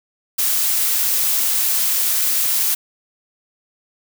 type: noise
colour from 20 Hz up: blue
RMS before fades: -18 dBFS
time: 0.38-2.75 s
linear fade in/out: 10 ms
effects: none